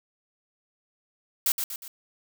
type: noise with echo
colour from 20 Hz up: blue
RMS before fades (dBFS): -23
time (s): 1.46-1.52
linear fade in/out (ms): 2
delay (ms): 120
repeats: 3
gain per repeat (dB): -6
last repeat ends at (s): 1.88
effects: none